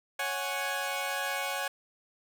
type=chord; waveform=15% pulse; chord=C# suspended fourth; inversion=none; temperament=equal; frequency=554.4 / 740 / 830.6 Hz; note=C#5 / F#5 / G#5; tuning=0 / 0 / 0 cents; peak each=-29 dBFS; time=0.19-1.68 s; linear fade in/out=5 ms; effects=none